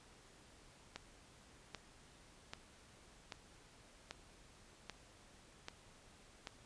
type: click train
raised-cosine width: 0.2 ms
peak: -27 dBFS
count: 8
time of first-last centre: 0.96-6.472 s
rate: 1.27 Hz
effects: pink hiss -63 dBFS RMS until 6.65 s + resampled to 22050 Hz